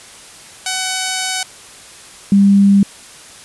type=tone pair in turn; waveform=5% pulse / sine; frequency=751 / 198.91 Hz; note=F#5 / G3; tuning=+26 / +26 cents; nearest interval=octave + major seventh; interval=2300 cents; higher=first; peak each=-6 dBFS; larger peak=neither; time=0.66-1.43 / 2.32-2.83 s; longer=first; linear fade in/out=2 ms; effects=white hiss -38 dBFS RMS until 3.44 s + resampled to 24000 Hz